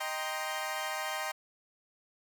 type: chord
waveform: 20% pulse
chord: C minor seventh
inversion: first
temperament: equal with one note detuned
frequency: 622.3 / 784 / 940.4 / 1046.5 Hz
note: Eb5 / G5 / Bb5 / C6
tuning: 0 / 0 / +15 / 0 cents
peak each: -34 / -33 / -36 / -35 dBFS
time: 0-1.32 s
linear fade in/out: 10 ms
effects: none